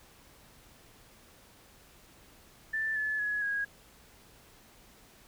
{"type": "tone with pitch steps", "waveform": "sine", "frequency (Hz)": [1767, 1725.6, 1685.3, 1645.8], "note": ["A6", "A6", "G#6", "G#6"], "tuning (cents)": [7, -34, 25, -16], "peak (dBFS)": -29, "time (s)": [2.73, 3.65], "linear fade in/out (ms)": 10, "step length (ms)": 230, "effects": ["pink hiss -58 dBFS RMS until 5.27 s"]}